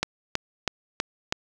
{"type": "click train", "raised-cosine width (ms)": 0.2, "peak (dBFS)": -6, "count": 5, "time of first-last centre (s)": [0.03, 1.324], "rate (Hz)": 3.09, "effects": []}